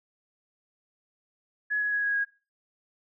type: tone with pitch steps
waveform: sine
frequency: 1689 / 1677.3 / 1665.7 / 1654.2 / 1642.8 Hz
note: G#6 / G#6 / G#6 / G#6 / G#6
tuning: +29 / +17 / +5 / -7 / -19 cents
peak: -24 dBFS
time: 1.7-2.25 s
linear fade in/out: 20 ms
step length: 110 ms
effects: noise-tail reverb RT60 0.3 s tail -17 dB re dry